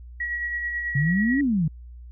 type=tone with tremolo; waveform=sine; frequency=1917 Hz; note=A#6; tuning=48 cents sharp; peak=-24 dBFS; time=0.2-1.41 s; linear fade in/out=5 ms; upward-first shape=sine; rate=9.2 Hz; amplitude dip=35%
type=exponential two-way sweep; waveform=sine; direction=up then down; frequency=132.6 to 293.7 to 147 Hz; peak=-19 dBFS; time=0.95-1.68 s; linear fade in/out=5 ms; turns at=1.41 s
effects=added 60 Hz sine -39 dBFS peak until 2.11 s